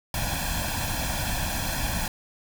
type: noise with comb filter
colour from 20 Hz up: pink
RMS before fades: -28 dBFS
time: 0.14-2.08 s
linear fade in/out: 2 ms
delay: 1.2 ms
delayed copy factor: +0.85
effects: none